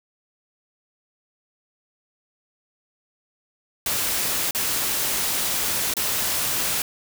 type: noise with dropouts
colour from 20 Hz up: white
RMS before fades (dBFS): -24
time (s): 3.86-6.82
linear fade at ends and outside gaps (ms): 2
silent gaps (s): 4.509-4.548 / 5.938-5.967
effects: none